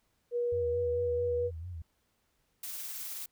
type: tone with pitch glide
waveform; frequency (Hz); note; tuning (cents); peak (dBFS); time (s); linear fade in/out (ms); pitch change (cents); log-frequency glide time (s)
sine; 480.7 to 484.3; B4 to B4; -47 to -34; -28; 0.31-1.51; 50; +13; 0.71-0.81
type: tone with vibrato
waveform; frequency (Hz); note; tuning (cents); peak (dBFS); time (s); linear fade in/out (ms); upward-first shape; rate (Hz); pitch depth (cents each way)
sine; 85.4; F2; -38; -38; 0.52-1.82; 5; sine; 4.5; 110
type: noise with tremolo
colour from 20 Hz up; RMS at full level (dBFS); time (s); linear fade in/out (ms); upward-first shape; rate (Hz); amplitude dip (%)
blue; -39; 2.63-3.26; 5; triangle; 19; 25
effects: pink hiss -75 dBFS RMS until 3.31 s